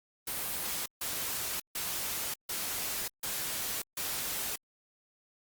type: noise bursts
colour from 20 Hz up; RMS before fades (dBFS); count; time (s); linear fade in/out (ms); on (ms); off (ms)
white; -35; 6; 0.27-4.56; 5; 590; 150
effects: Opus 32 kbps